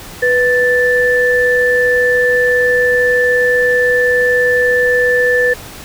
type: tone pair together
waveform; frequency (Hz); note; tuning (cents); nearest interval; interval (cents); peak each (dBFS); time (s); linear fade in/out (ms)
sine; 493.9 / 1760; B4 / A6; 0 / 0; octave + minor seventh; 2200; -12; 0.22-5.54; 10
effects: pink hiss -32 dBFS RMS until 5.84 s